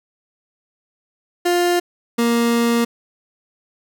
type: tone pair in turn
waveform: 30% pulse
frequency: 351.4 / 234.5 Hz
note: F4 / A#3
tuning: +11 / +11 cents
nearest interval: perfect fifth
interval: 700 cents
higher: first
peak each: -12 dBFS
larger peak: neither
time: 1.45-1.8 / 2.18-2.85 s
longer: second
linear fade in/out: 10 ms
effects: none